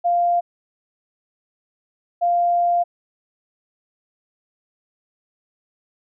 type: tone pair in turn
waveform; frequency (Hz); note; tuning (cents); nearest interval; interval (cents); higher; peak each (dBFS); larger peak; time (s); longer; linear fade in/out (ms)
sine; 697 / 697; F5 / F5; -4 / -4; unison; 0; neither; -15; neither; 0.04-0.41 / 2.21-2.84; second; 20
effects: none